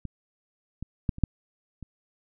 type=clicks; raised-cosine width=5 ms; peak=-22 / -22 / -12 / -27 / -7 / -27 dBFS; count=6; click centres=0.053 / 0.826 / 1.092 / 1.184 / 1.237 / 1.827 s; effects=none